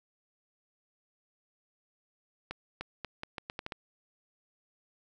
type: accelerating click train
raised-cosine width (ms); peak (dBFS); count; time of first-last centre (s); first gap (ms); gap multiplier
0.3; -21; 9; 2.51-3.722; 300; 0.79
effects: none